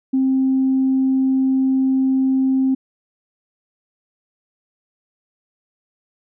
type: tone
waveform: sine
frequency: 264.2 Hz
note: C4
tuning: 17 cents sharp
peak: -13 dBFS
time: 0.13-2.75 s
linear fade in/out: 10 ms
effects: tanh soft clip ceiling -9 dBFS